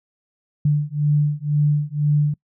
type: beating tone pair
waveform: sine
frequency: 146.83 / 148.83 Hz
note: D3 / D3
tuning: 0 / +23 cents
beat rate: 2 Hz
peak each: -19 / -19 dBFS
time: 0.65-2.34 s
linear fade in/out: 5 ms
effects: noise-tail reverb RT60 0.1 s tail -25 dB re dry